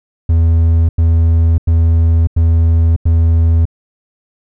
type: tone bursts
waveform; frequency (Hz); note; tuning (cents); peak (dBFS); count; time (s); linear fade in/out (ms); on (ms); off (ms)
triangle; 82.41; E2; 0; -5; 5; 0.29-3.654; 5; 600; 91
effects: none